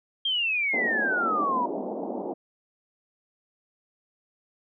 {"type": "exponential sweep", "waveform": "sine", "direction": "down", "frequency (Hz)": [3236, 945], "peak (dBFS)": -23, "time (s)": [0.25, 1.66], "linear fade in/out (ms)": 5}
{"type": "band-pass noise", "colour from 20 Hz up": "pink", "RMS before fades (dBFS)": -32, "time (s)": [0.73, 2.34], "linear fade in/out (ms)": 10, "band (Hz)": [210, 840], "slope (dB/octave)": 48}
{"effects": []}